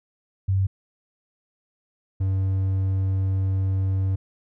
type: tone pair in turn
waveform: sine / triangle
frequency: 96.2 / 95.65 Hz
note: G2 / G2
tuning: -32 / -42 cents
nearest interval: unison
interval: 10 cents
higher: first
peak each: -18 dBFS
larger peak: neither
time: 0.48-0.67 / 2.2-4.16 s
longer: second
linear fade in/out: 10 ms
effects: none